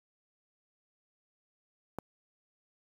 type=click; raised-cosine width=1 ms; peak=-22 dBFS; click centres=1.986 s; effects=high-pass 80 Hz 12 dB/octave + 8-bit